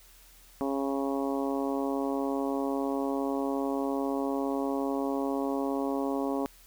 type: harmonic tone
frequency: 137.6 Hz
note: C#3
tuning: 12 cents flat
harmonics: 2 / 3 / 4 / 5 / 6 / 7 / 8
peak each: -30 / -34 / -36 / -38 / -40 / -41 / -42 dBFS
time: 0.61-6.46 s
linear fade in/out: 0 ms
effects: added 41 Hz sine -57 dBFS peak until 6.66 s + white hiss -57 dBFS RMS until 6.66 s